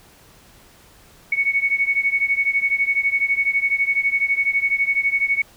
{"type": "beating tone pair", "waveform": "sine", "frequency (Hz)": [2217, 2229], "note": ["C#7", "C#7"], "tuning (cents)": [0, 9], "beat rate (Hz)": 12, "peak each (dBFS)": [-19, -21], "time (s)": [1.32, 5.42], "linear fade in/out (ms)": 5, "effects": ["pink hiss -50 dBFS RMS until 5.56 s"]}